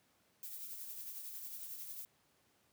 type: noise with tremolo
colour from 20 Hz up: violet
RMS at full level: -45 dBFS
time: 0.43-2.05 s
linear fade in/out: 0 ms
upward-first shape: triangle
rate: 11 Hz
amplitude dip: 45%
effects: pink hiss -73 dBFS RMS until 2.72 s + high-pass 100 Hz 12 dB/octave